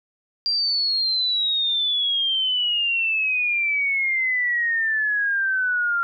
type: exponential sweep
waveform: sine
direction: down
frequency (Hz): 4768 to 1380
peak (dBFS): -19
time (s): 0.46-6.03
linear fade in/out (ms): 0
effects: none